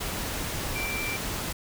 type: tone in noise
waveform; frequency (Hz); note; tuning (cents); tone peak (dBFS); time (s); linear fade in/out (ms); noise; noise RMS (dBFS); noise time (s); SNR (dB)
sine; 2349; D7; 0; -31; 0.75-1.17; 10; pink; -32; 0-1.53; -2
effects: none